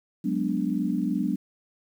sine chord, G# half-diminished seventh, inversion third, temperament equal, 185 / 207.7 / 246.9 / 293.7 Hz, F#3 / G#3 / B3 / D4, 0 / 0 / 0 / 0 cents, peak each -29 dBFS, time 0.24-1.36 s, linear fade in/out 10 ms, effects 9-bit

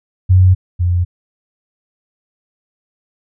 sine tone pair in turn, 92.5 / 88.41 Hz, F#2 / F2, 0 / +22 cents, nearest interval minor second, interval 78 cents, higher first, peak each -5 / -11 dBFS, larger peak first, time 0.29-0.55 / 0.79-1.05 s, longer neither, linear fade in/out 20 ms, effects none

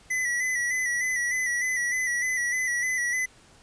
square tone with vibrato, 1975.5 Hz, B6, in tune, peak -25 dBFS, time 0.1-3.26 s, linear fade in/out 10 ms, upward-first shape square, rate 3.3 Hz, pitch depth 37 cents each way, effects pink hiss -55 dBFS RMS until 3.62 s + resampled to 22050 Hz

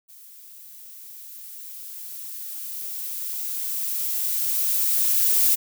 violet noise with level ramp, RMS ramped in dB -47 to -18 dBFS, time 0.08-5.56 s, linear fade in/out 20 ms, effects none

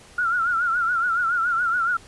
sine tone with vibrato, 1396.9 Hz, F6, in tune, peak -19 dBFS, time 0.18-1.97 s, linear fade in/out 5 ms, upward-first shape triangle, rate 7.1 Hz, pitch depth 110 cents each way, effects pink hiss -48 dBFS RMS until 2.07 s + resampled to 24000 Hz

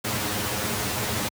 pink noise with comb filter, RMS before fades -27 dBFS, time 0.04-1.29 s, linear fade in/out 10 ms, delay 9.6 ms, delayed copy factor +1, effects high-pass 80 Hz 12 dB/octave

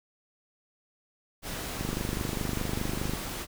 pink noise, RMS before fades -36 dBFS, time 1.42-3.47 s, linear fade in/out 50 ms
click train, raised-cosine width 3 ms, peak -18 dBFS, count 34, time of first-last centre 1.81-3.135 s, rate 24.9 Hz
effects none

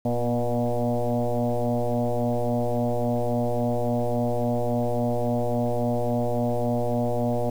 sine tone with frequency modulation, 241.8 Hz, B3, 36 cents flat, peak -21 dBFS, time 0.05-7.5 s, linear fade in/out 5 ms, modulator 120 Hz, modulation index 4, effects 8-bit

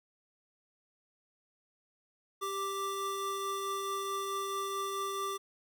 square tone pair together, 393.1 / 1174.7 Hz, G4 / D6, +5 / 0 cents, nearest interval octave + perfect fifth, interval 1895 cents, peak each -39 / -36 dBFS, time 2.41-5.38 s, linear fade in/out 20 ms, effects none

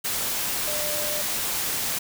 sine tone in noise, 597 Hz, D5, 28 cents sharp, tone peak -32 dBFS, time 0.67-1.22 s, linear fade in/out 10 ms, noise white, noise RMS -27 dBFS, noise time 0.04-1.99 s, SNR -8 dB, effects none

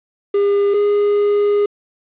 triangle tone pair in turn, 403.6 / 410.9 Hz, G#4 / G#4, -49 / -18 cents, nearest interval unison, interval 31 cents, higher second, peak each -10 dBFS, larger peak neither, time 0.34-0.74 / 0.74-1.66 s, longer second, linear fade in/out 5 ms, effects resampled to 8000 Hz + 7-bit

